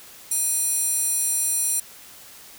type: tone with high-pass filter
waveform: square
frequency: 830.6 Hz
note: G#5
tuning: in tune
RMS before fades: -23 dBFS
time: 0.31-1.8 s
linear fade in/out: 5 ms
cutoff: 9000 Hz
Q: 3.2
effects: white hiss -45 dBFS RMS until 2.58 s